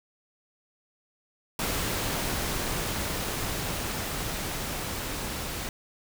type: noise with level ramp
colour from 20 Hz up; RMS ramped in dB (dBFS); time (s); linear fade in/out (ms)
pink; -29 to -34; 1.59-5.69; 2
effects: none